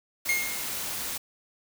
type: noise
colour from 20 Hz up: white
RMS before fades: -33 dBFS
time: 0.25-1.18 s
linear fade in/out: 10 ms
type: tone with exponential decay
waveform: 45% pulse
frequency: 2139 Hz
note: C7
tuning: 38 cents sharp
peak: -21 dBFS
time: 0.29-0.85 s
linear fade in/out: 2 ms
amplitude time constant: 120 ms
effects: none